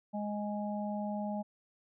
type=harmonic tone; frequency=207.7 Hz; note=G#3; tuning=in tune; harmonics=1 / 3 / 4; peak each=-35 / -40 / -41 dBFS; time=0.13-1.43 s; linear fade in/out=20 ms; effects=none